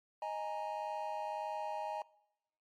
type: chord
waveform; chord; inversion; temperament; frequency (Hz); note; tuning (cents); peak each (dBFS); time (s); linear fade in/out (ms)
triangle; D# suspended fourth; none; equal; 622.3 / 830.6 / 932.3; D#5 / G#5 / A#5; 0 / 0 / 0; -40 / -38 / -40; 0.22-2.02; 2
effects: noise-tail reverb RT60 0.9 s tail -23 dB re dry + MP3 64 kbps